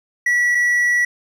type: tone pair in turn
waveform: triangle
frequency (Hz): 1942 / 1942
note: B6 / B6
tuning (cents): -30 / -30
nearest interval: unison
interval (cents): 0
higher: neither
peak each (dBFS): -12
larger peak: neither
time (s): 0.26-0.55 / 0.55-1.05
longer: second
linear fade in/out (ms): 5
effects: none